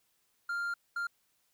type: tone bursts at uneven times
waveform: triangle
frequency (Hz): 1396.9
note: F6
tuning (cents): 0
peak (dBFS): -30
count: 2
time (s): 0.49-0.74 / 0.96-1.07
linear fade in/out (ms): 5
effects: white hiss -74 dBFS RMS until 1.53 s